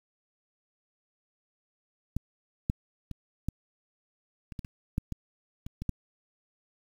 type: clicks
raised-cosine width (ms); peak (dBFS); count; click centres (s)
5; -17 / -14 / -25 / -17 / -29 / -24 / -29 / -15 / -21 / -27 / -23 / -16; 12; 2.166 / 2.699 / 3.113 / 3.486 / 4.522 / 4.592 / 4.648 / 4.981 / 5.123 / 5.665 / 5.82 / 5.893
effects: 8-bit